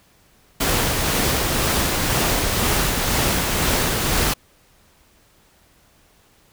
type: noise with tremolo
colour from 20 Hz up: pink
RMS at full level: -19 dBFS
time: 0.6-4.34 s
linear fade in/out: 10 ms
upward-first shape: sine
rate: 2 Hz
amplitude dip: 25%
effects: pink hiss -56 dBFS RMS until 6.52 s